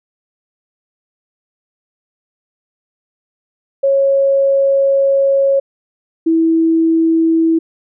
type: tone pair in turn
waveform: sine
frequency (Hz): 549 / 326.4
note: C#5 / E4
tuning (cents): -17 / -17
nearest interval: major sixth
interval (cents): 900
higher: first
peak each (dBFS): -9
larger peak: neither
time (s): 3.83-5.6 / 6.26-7.59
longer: first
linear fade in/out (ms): 10
effects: none